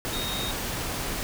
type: tone in noise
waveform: sine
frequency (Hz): 3729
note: A#7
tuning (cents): 0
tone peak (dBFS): -32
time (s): 0.13-0.51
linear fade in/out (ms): 0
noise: pink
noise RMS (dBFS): -31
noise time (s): 0.05-1.23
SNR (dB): -4
effects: none